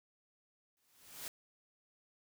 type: noise with exponential growth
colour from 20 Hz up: white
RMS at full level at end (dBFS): -42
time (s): 0.77-1.28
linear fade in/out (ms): 0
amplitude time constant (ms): 110
effects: none